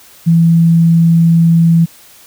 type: tone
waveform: sine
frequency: 166.5 Hz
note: E3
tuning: 18 cents sharp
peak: -5 dBFS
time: 0.26-1.86 s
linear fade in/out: 20 ms
effects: white hiss -41 dBFS RMS until 2.26 s